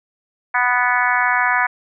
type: harmonic tone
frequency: 246.9 Hz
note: B3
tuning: in tune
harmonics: 3 / 4 / 5 / 6 / 7 / 8 / 9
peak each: -23 / -20 / -24 / -21 / -20 / -25 / -25 dBFS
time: 0.54-1.67 s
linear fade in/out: 10 ms
effects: none